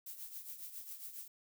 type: noise with tremolo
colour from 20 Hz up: violet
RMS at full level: -45 dBFS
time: 0.06-1.28 s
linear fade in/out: 5 ms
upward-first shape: triangle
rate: 7.3 Hz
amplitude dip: 70%
effects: none